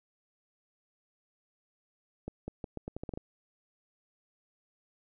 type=accelerating click train; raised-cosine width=2 ms; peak=-24 dBFS; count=10; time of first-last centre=2.28-3.175 s; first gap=200 ms; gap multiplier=0.81; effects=none